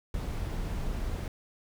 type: noise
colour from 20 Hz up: brown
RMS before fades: -33 dBFS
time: 0.14-1.28 s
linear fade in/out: 2 ms
effects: none